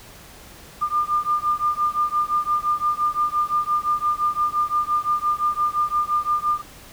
sine beating tone pair, 1200 / 1205.8 Hz, D6 / D6, +37 / +45 cents, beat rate 5.8 Hz, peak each -22 dBFS, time 0.81-6.62 s, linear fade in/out 20 ms, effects pink hiss -44 dBFS RMS until 6.92 s

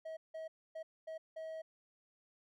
triangle tone bursts at uneven times, 640 Hz, D#5, 49 cents sharp, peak -40 dBFS, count 5, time 0.05-0.17 / 0.34-0.48 / 0.75-0.83 / 1.07-1.18 / 1.36-1.62 s, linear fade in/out 10 ms, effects none

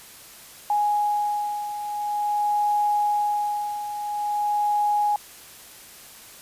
sine beating tone pair, 830.6 / 831.07 Hz, G#5 / G#5, 0 / +1 cents, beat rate 0.47 Hz, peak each -28 / -22 dBFS, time 0.7-5.16 s, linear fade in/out 2 ms, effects white hiss -45 dBFS RMS until 6.41 s + resampled to 32000 Hz

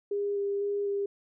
sine tone with vibrato, 403.4 Hz, G4, 50 cents sharp, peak -27 dBFS, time 0.11-1.06 s, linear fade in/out 5 ms, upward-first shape square, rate 2 Hz, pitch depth 10 cents each way, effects none

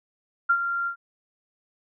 sine tone with ADSR envelope, 1386 Hz, F6, 14 cents flat, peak -15 dBFS, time 0.49-0.96 s, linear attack 12 ms, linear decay 67 ms, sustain -9 dB, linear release 92 ms, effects none

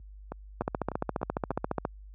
two click trains, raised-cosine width 1 ms, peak -21 / -14 dBFS, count 5 / 19, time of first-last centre 0.32-1.514 / 0.61-1.851 s, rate 3.35 / 14.5 Hz, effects added 50 Hz sine -36 dBFS peak until 2.14 s + high-pass 80 Hz 12 dB/octave

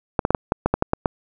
clicks, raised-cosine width 1 ms, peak -3 dBFS, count 10, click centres 0.192 / 0.251 / 0.306 / 0.348 / 0.521 / 0.66 / 0.74 / 0.824 / 0.934 / 1.058 s, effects none

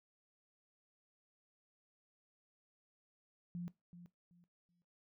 sine tone with echo, 174.61 Hz, F3, in tune, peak -40 dBFS, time 3.55-3.68 s, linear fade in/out 0 ms, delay 380 ms, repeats 3, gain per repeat -12 dB, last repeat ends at 4.82 s, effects noise-tail reverb RT60 0.2 s tail -19 dB re dry

